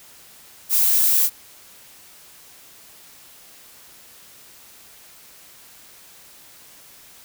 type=noise with high-pass filter sweep; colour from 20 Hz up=violet; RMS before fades=-17 dBFS; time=0.69-1.3 s; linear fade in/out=50 ms; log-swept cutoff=770 to 510 Hz; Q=3.7; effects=white hiss -47 dBFS RMS until 7.24 s